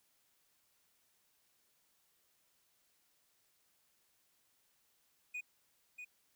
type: tone with echo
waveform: triangle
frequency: 2472 Hz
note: D#7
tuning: 12 cents flat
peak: -38 dBFS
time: 5.34-5.41 s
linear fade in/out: 10 ms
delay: 640 ms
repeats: 1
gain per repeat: -6 dB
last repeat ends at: 6.05 s
effects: white hiss -75 dBFS RMS until 6.35 s